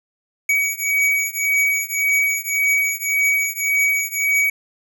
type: beating tone pair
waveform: square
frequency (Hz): 2263 / 2264.8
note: C#7 / C#7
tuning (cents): +35 / +37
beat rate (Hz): 1.8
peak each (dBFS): -20 / -21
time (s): 0.49-4.5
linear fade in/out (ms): 5
effects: none